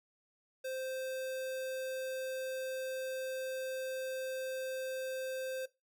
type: tone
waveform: square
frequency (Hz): 522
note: C5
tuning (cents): -4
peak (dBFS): -38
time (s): 0.64-5.66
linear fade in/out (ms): 10
effects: noise-tail reverb RT60 0.2 s tail -17 dB re dry